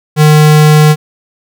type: tone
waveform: square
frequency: 152.3 Hz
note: D#3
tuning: 37 cents flat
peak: -3 dBFS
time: 0.16-0.96 s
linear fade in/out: 50 ms
effects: none